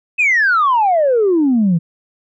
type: exponential sweep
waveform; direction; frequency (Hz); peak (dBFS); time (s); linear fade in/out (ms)
sine; down; 2600 to 159; -9; 0.18-1.79; 20
effects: tanh soft clip ceiling -7 dBFS